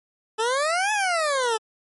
20% pulse exponential two-way sweep, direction up then down, 428.6 to 867 to 428.6 Hz, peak -16 dBFS, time 0.38-1.58 s, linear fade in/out 20 ms, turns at 0.92 s, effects MP3 48 kbps

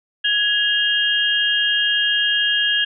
sine tone cluster, 1669 / 2838 / 3210 Hz, G#6 / F7 / G7, +8 / +27 / +40 cents, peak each -20 dBFS, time 0.24-2.85 s, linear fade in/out 10 ms, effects none

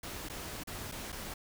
pink noise with dropouts, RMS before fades -42 dBFS, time 0.03-1.34 s, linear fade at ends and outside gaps 5 ms, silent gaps 0.288-0.297 / 0.636-0.672 / 0.916-0.92 / 1.121-1.125 s, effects none

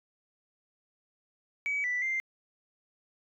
sine tone with pitch steps, 2276 / 1976 / 2092 Hz, C#7 / B6 / C7, +45 / 0 / -1 cents, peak -27 dBFS, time 1.66-2.2 s, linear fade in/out 0 ms, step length 180 ms, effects tanh soft clip ceiling -24 dBFS

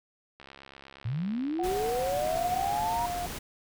click train, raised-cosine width 0.3 ms, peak -31 dBFS, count 115, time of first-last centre 0.4-2.067 s, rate 68.4 Hz
sine linear sweep, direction up, 103.83 to 960 Hz, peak -28 dBFS, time 1.05-3.06 s, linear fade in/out 5 ms
sine tone with pitch glide, 740 to 706.6 Hz, F#5 to F5, 0 to +20 cents, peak -31 dBFS, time 1.59-3.26 s, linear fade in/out 2 ms, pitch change -80 cents, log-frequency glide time 1.97-2.8 s
pink noise, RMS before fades -38 dBFS, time 1.63-3.39 s, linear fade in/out 10 ms
effects none

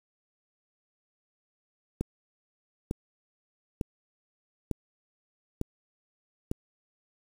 click train, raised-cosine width 3 ms, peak -16 dBFS, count 6, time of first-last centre 2.01-6.515 s, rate 1.11 Hz, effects 7-bit

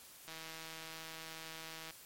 click train, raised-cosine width 0.2 ms, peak -30 dBFS, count 263, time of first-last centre 0.28-1.907 s, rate 161 Hz, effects white hiss -56 dBFS RMS until 2.05 s + MP3 64 kbps

